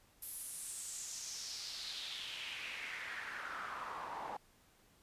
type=noise with band-pass filter sweep; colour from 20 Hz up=pink; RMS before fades=-45 dBFS; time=0.22-4.37 s; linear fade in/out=5 ms; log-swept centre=12000 to 820 Hz; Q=3.5; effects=pink hiss -68 dBFS RMS until 5.02 s + resampled to 32000 Hz